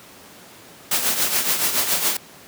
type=noise with tremolo; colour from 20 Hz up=white; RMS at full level=-18 dBFS; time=0.91-2.17 s; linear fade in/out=5 ms; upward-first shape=triangle; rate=7.1 Hz; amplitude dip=65%; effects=pink hiss -44 dBFS RMS until 2.47 s + high-pass 150 Hz 12 dB/octave